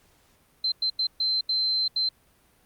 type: tone bursts at uneven times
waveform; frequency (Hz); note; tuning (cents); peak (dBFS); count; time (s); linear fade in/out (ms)
sine; 4100; C8; -36; -22; 6; 0.64-0.72 / 0.82-0.9 / 0.99-1.07 / 1.2-1.41 / 1.49-1.88 / 1.96-2.09; 5
effects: pink hiss -62 dBFS RMS until 2.65 s + Opus 48 kbps

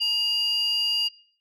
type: tone pair together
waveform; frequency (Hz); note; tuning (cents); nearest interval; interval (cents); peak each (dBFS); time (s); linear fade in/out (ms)
sine; 2845 / 4785; F7 / D8; +31 / +32; major sixth; 901; -23 / -23; 0-1.09; 20
effects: noise-tail reverb RT60 0.5 s tail -19 dB re dry + tanh soft clip ceiling -17 dBFS

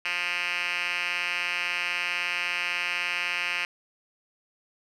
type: tone with band-pass filter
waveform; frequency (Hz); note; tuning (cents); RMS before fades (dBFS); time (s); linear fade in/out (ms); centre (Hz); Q
5% pulse; 176.2; F3; +16; -29; 0.05-3.65; 2; 2700; 4.2
effects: none

